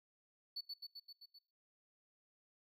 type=tone with echo; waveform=triangle; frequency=4459 Hz; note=C#8; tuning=9 cents sharp; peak=-38 dBFS; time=0.56-0.61 s; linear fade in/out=10 ms; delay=130 ms; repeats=6; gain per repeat=-3 dB; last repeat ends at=1.39 s; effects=noise-tail reverb RT60 0.9 s tail -26 dB re dry + tanh soft clip ceiling -37 dBFS